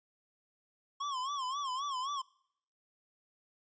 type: tone with vibrato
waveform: square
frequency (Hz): 1080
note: C#6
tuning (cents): -45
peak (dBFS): -35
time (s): 1-2.22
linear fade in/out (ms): 10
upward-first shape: sine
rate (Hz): 3.8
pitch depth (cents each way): 130
effects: noise-tail reverb RT60 0.7 s tail -24 dB re dry + resampled to 16000 Hz